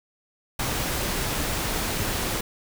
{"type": "noise", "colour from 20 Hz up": "pink", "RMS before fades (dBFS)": -27, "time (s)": [0.59, 2.41], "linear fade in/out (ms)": 5, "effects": []}